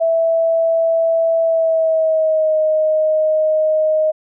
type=tone with pitch glide; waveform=sine; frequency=658 to 623.2 Hz; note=E5 to D#5; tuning=-3 to +3 cents; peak=-12 dBFS; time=0-4.12 s; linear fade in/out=20 ms; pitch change=-94 cents; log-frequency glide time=1.43-2.57 s; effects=none